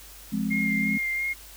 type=chord; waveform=sine; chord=F minor; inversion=none; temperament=just; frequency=174.61 / 209.5 / 261.9 Hz; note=F3 / Ab3 / C4; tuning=0 / +15 / +2 cents; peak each=-32 / -26 / -31 dBFS; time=0.32-0.98 s; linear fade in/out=10 ms
type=tone with vibrato; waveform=sine; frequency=2122 Hz; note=C7; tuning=24 cents sharp; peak=-25 dBFS; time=0.5-1.34 s; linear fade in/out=20 ms; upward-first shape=sine; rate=2.9 Hz; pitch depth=19 cents each way
effects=added 50 Hz sine -49 dBFS peak until 1.56 s + white hiss -47 dBFS RMS until 1.56 s